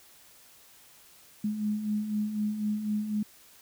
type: beating tone pair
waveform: sine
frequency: 207.7 / 211.7 Hz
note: G#3 / G#3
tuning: 0 / +33 cents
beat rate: 4 Hz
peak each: -36 / -28 dBFS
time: 1.44-3.23 s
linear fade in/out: 5 ms
effects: white hiss -56 dBFS RMS until 3.61 s